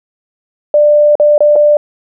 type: tone with dropouts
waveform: sine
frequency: 593 Hz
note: D5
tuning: 17 cents sharp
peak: -4 dBFS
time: 0.74-1.77 s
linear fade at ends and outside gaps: 2 ms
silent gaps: 1.154-1.198 / 1.38-1.405 / 1.557-1.561 s
effects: none